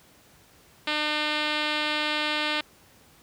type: tone with low-pass filter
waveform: 5% pulse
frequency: 301.8 Hz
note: D4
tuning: 47 cents sharp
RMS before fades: -27 dBFS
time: 0.87-2.61 s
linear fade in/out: 5 ms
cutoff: 4100 Hz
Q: 1.7
effects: pink hiss -56 dBFS RMS until 3.22 s + high-pass 60 Hz 12 dB/octave